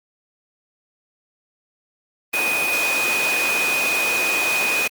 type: tone in noise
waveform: sine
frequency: 2489 Hz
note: D#7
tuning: in tune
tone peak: -19 dBFS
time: 2.33-4.88 s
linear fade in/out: 10 ms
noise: pink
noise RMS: -23 dBFS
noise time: 2.33-4.88 s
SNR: +1 dB
effects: high-pass 400 Hz 12 dB/octave + Opus 32 kbps